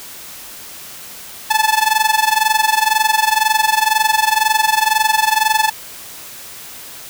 sawtooth tone with amplitude modulation, 870 Hz, A5, 20 cents flat, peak -5 dBFS, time 1.5-5.7 s, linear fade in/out 10 ms, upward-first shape sine, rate 22 Hz, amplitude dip 85%, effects white hiss -34 dBFS RMS until 7.09 s

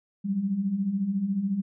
sine beating tone pair, 185 / 199 Hz, F#3 / G3, 0 / +26 cents, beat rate 14 Hz, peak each -32 / -25 dBFS, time 0.24-1.62 s, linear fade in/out 20 ms, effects none

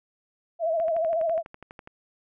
sine tone with vibrato, 656 Hz, E5, 9 cents flat, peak -22 dBFS, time 0.59-1.43 s, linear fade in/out 50 ms, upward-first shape sine, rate 14 Hz, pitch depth 73 cents each way
click train, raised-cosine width 0.5 ms, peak -27 dBFS, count 14, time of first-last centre 0.8-1.874 s, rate 12.1 Hz
effects none

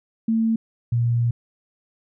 sine tone pair in turn, 224.7 / 118.48 Hz, A3 / A#2, +37 / +29 cents, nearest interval major seventh, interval 1108 cents, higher first, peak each -17 dBFS, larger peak neither, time 0.28-0.56 / 0.92-1.31 s, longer second, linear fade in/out 5 ms, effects none

